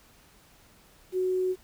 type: tone with quantisation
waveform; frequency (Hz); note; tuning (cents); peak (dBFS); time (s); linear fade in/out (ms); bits
sine; 370; F#4; 0; -24; 1.12-1.56; 50; 9
effects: pink hiss -58 dBFS RMS until 1.63 s